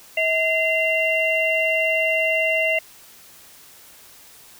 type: tone cluster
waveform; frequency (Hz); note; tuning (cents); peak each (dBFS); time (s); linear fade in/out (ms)
sine; 642 / 2067 / 2763; E5 / C7 / F7; -46 / -22 / -19; -22; 0.17-2.79; 5
effects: white hiss -47 dBFS RMS until 4.59 s